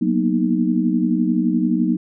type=chord; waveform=sine; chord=B major seventh; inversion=second; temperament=equal with one note detuned; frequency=185 / 233.1 / 244.7 / 311.1 Hz; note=F#3 / A#3 / B3 / D#4; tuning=0 / 0 / -16 / 0 cents; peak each=-21 dBFS; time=0.01-1.97 s; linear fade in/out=10 ms; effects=none